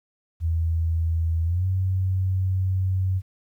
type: tone with pitch glide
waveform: sine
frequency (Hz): 82.2 to 93.88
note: E2 to F#2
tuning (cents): -4 to +26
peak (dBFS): -20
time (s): 0.4-3.22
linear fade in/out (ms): 50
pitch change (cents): +230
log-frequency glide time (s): 1.44-1.66
effects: 10-bit